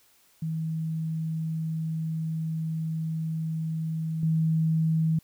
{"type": "tone with level steps", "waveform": "sine", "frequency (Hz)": 160.3, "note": "E3", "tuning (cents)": -48, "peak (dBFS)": [-27, -21], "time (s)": [0.42, 5.19], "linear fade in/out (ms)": 5, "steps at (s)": 4.23, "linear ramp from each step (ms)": 2, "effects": ["white hiss -62 dBFS RMS until 5.23 s"]}